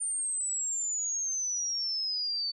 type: exponential sweep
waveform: sine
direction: down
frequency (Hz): 9030 to 4500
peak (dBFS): -29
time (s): 0-2.52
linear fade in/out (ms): 20
effects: none